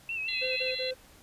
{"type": "tone with vibrato", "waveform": "sine", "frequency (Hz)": 2637, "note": "E7", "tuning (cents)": 0, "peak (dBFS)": -31, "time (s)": [0.09, 0.71], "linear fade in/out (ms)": 2, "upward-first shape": "sine", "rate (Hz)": 6, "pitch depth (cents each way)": 65}
{"type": "harmonic tone", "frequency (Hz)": 679, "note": "F5", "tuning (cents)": -49, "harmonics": [3, 4, 5, 6], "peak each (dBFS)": [-41, -39, -40, -34], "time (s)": [0.28, 0.91], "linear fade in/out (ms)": 5}
{"type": "tone bursts", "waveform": "triangle", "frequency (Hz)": 515, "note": "C5", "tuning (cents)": -28, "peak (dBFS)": -30, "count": 3, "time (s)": [0.41, 0.944], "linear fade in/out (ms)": 20, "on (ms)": 160, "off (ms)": 27}
{"effects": ["pink hiss -56 dBFS RMS until 1.22 s", "resampled to 32000 Hz"]}